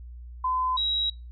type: tone pair in turn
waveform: sine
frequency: 1020 / 3851 Hz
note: C6 / B7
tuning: -44 / -44 cents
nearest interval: octave + major seventh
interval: 2300 cents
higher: second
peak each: -23 / -23 dBFS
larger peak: neither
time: 0.44-0.77 / 0.77-1.1 s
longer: neither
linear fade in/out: 5 ms
effects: noise-tail reverb RT60 0.3 s tail -26 dB re dry + added 60 Hz sine -39 dBFS peak until 1.31 s